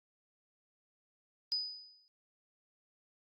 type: tone with exponential decay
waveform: sine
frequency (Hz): 4978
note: D#8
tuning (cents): 0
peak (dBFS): -29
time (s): 1.52-2.08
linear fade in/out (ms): 0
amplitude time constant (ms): 120
effects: Opus 48 kbps